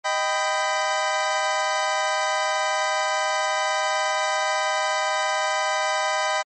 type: chord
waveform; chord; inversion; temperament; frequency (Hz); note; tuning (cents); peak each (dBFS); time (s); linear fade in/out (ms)
25% pulse; Eb augmented; none; equal with one note detuned; 622.3 / 784 / 999.8; Eb5 / G5 / B5; 0 / 0 / +21; -22; 0.04-6.43; 20
effects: MP3 32 kbps